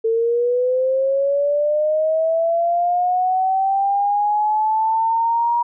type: linear sweep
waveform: sine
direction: up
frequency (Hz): 446.2 to 954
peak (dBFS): -15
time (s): 0.04-5.63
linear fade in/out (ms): 10
effects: none